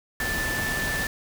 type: tone in noise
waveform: sine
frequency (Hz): 1760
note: A6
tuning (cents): 0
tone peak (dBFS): -27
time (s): 0.2-1.07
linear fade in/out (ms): 2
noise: pink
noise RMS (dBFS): -30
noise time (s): 0.2-1.07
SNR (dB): 0
effects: none